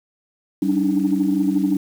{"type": "tone cluster", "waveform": "sine", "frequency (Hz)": [191.9, 285.2, 296.8, 310.5], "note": ["G3", "C#4", "D4", "D#4"], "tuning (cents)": [-37, 49, 18, -3], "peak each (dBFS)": [-21, -19, -24, -22], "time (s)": [0.62, 1.77], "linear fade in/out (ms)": 5, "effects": ["tanh soft clip ceiling -8 dBFS", "7-bit"]}